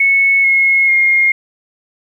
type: tone with pitch steps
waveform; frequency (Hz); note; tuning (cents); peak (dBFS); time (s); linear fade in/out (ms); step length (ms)
sine; 2203 / 2169 / 2135; C#7 / C#7 / C7; -11 / -38 / +34; -8; 0-1.32; 5; 440
effects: 8-bit